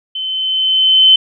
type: tone with level ramp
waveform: sine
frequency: 3063 Hz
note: G7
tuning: 41 cents flat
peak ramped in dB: -19 to -3 dBFS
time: 0.15-1.16 s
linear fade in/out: 5 ms
effects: none